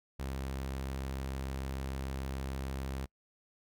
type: tone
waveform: sawtooth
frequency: 66.8 Hz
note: C2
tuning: 36 cents sharp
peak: -32 dBFS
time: 0.19-3.06 s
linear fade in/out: 10 ms
effects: noise-tail reverb RT60 0.1 s tail -26 dB re dry